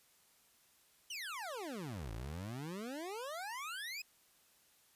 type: exponential two-way sweep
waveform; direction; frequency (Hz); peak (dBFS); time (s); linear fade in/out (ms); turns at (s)
25% pulse; down then up; 3113 to 51.91 to 2580; -38; 1.1-4.02; 5; 2.12
effects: white hiss -69 dBFS RMS until 4.95 s + resampled to 32000 Hz